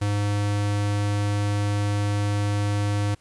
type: tone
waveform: square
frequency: 102.6 Hz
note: G#2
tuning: 21 cents flat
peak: -22 dBFS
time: 0.01-3.15 s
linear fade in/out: 10 ms
effects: pink hiss -60 dBFS RMS until 3.2 s + resampled to 24000 Hz